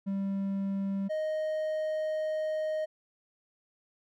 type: tone pair in turn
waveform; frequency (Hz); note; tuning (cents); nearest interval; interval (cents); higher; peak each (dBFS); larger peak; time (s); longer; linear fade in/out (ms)
triangle; 196 / 622.3; G3 / D#5; 0 / 0; octave + minor sixth; 2000; second; -27; neither; 0.06-1.09 / 1.09-2.86; second; 20
effects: none